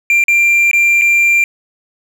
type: tone with dropouts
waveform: triangle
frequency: 2375 Hz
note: D7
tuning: 19 cents sharp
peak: -6 dBFS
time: 0.1-1.44 s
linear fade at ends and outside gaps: 1 ms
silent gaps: 0.239-0.282 / 0.713-0.732 / 1.013-1.018 s
effects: none